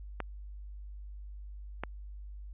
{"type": "clicks", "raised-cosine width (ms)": 0.5, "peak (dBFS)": -19, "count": 2, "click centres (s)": [0.203, 1.836], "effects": ["added 50 Hz sine -42 dBFS peak until 2.53 s", "resampled to 8000 Hz"]}